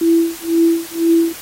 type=tone with tremolo; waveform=sine; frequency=332.4 Hz; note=E4; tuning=15 cents sharp; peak=-8 dBFS; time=0.01-1.33 s; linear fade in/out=5 ms; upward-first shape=sine; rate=2 Hz; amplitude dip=100%; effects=white hiss -33 dBFS RMS until 1.41 s + AAC 48 kbps

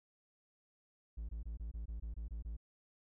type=tone bursts; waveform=triangle; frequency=55.4 Hz; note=A1; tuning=13 cents sharp; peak=-38 dBFS; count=10; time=1.17-2.568 s; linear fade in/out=10 ms; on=120 ms; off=22 ms; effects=none

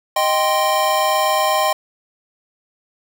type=chord; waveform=square; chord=C minor; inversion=first; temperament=equal; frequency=622.3 / 784 / 1046.5 Hz; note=Eb5 / G5 / C6; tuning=0 / 0 / 0 cents; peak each=-20 dBFS; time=0.16-1.73 s; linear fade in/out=5 ms; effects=none

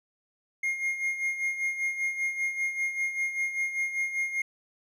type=tone with tremolo; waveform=triangle; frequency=2134 Hz; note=C7; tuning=34 cents sharp; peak=-23 dBFS; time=0.63-4.42 s; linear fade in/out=5 ms; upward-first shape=sine; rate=5.1 Hz; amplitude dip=65%; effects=none

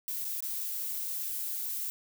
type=noise with dropouts; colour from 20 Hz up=violet; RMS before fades=-35 dBFS; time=0.08-1.9 s; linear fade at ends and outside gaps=0 ms; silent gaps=0.245-0.25 / 0.405-0.425 s; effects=none

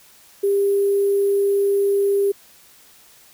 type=tone with sample-and-hold; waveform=sine; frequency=399.1 Hz; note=G4; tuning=31 cents sharp; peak=-15 dBFS; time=0.43-2.32 s; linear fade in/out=10 ms; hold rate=11025 Hz; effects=white hiss -50 dBFS RMS until 3.33 s

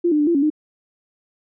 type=tone with pitch steps; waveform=sine; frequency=346 / 300.6 / 295.1 / 340.6 / 279.3 / 305 Hz; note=F4 / D4 / D4 / F4 / C#4 / D#4; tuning=-16 / +40 / +8 / -43 / +13 / -34 cents; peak=-14 dBFS; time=0.04-0.502 s; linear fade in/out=10 ms; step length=77 ms; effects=none

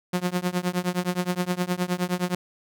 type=tone with tremolo; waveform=sawtooth; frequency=179.4 Hz; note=F3; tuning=47 cents sharp; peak=-16 dBFS; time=0.13-2.35 s; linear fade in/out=5 ms; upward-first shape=triangle; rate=9.6 Hz; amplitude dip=100%; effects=none

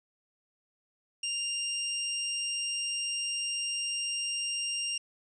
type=tone; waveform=20% pulse; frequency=2794 Hz; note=F7; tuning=in tune; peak=-26 dBFS; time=1.23-4.98 s; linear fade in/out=5 ms; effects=resampled to 22050 Hz

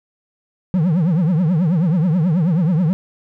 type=tone with vibrato; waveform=triangle; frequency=169.1 Hz; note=E3; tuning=44 cents sharp; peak=-11 dBFS; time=0.74-2.93 s; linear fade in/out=0 ms; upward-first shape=triangle; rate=9.3 Hz; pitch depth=260 cents each way; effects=none

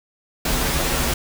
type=noise with comb filter; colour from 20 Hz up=pink; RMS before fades=-21 dBFS; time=0.45-1.14 s; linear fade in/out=5 ms; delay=10 ms; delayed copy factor=-0.8; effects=none

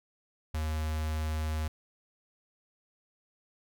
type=tone with notch filter; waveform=square; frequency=77.78 Hz; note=D#2; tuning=in tune; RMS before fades=-32 dBFS; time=0.54-1.68 s; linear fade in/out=5 ms; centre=320 Hz; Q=1.1; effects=none

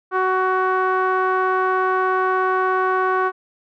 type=tone with low-pass filter; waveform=sawtooth; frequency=373.6 Hz; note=F#4; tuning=17 cents sharp; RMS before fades=-19 dBFS; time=0.11-3.32 s; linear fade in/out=50 ms; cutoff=1300 Hz; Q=9; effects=none

